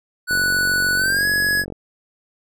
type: tone with pitch glide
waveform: square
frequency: 1480 to 1680.5 Hz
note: F#6 to G#6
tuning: 0 to +20 cents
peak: -17 dBFS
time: 0.27-1.65 s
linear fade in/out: 50 ms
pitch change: +220 cents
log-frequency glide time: 0.96-1.26 s
type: click train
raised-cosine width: 2 ms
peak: -18 dBFS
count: 67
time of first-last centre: 0.31-1.723 s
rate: 46.7 Hz
effects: none